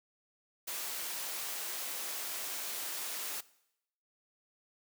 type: high-pass noise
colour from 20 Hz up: white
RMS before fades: -39 dBFS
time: 0.67-3.41 s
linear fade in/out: 10 ms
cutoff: 350 Hz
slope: 12 dB/octave
effects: noise-tail reverb RT60 0.8 s tail -20 dB re dry